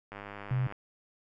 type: click train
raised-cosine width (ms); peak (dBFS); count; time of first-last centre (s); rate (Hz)
0.5; -27; 62; 0.12-0.724; 101
type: tone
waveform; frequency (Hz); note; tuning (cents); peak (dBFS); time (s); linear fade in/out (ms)
sine; 127.7; C3; -42; -26; 0.51-0.67; 2
effects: none